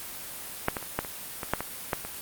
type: clicks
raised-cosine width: 0.5 ms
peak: -7 / -15 / -24 / -10 / -23 / -17 / -7 / -15 / -10 / -21 dBFS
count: 10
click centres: 0.684 / 0.768 / 0.827 / 0.99 / 1.048 / 1.432 / 1.536 / 1.606 / 1.932 / 2.05 s
effects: white hiss -39 dBFS RMS until 2.21 s + Opus 32 kbps